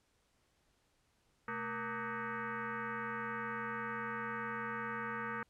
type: tone with frequency modulation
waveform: sine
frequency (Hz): 125.5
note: B2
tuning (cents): +28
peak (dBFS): -37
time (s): 1.48-5.43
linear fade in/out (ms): 2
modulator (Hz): 346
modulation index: 5.1
effects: pink hiss -75 dBFS RMS until 5.49 s + low-pass 10000 Hz 12 dB/octave